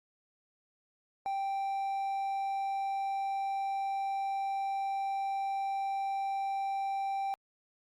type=tone; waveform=triangle; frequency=784 Hz; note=G5; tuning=in tune; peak=-29 dBFS; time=1.26-7.34 s; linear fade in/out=0 ms; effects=Opus 48 kbps